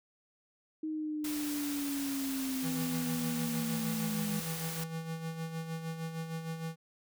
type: linear sweep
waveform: sine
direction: down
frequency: 313.9 to 206.8 Hz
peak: -33 dBFS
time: 0.83-4.4 s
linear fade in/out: 5 ms
type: noise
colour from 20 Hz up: white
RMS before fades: -41 dBFS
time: 1.24-4.84 s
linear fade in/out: 5 ms
type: tone with tremolo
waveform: square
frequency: 162.8 Hz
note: E3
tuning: 21 cents flat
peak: -35 dBFS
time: 2.62-6.76 s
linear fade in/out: 50 ms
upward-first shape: sine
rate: 6.5 Hz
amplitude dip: 55%
effects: none